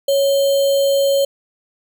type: tone with sample-and-hold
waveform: sine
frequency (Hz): 554.4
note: C#5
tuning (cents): 0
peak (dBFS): -12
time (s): 0.08-1.25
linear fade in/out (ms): 5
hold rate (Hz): 3675
effects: none